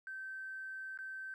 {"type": "tone with dropouts", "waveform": "triangle", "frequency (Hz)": 1548, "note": "G6", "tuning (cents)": -22, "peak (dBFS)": -38, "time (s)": [0.07, 1.34], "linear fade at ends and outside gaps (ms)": 1, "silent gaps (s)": [0.975, 0.988], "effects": ["tanh soft clip ceiling -40 dBFS"]}